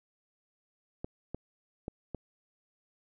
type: clicks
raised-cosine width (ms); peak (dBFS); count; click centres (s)
2; -23; 4; 1.045 / 1.346 / 1.881 / 2.147
effects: none